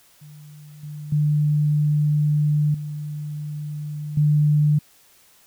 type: tone with level steps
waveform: sine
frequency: 149.2 Hz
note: D3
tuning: 28 cents sharp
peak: -40 / -31 / -16 / -27 / -14 dBFS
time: 0.21-4.79 s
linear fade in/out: 10 ms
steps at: 0.83 / 1.12 / 2.74 / 4.17 s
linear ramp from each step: 5 ms
effects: white hiss -55 dBFS RMS until 5.46 s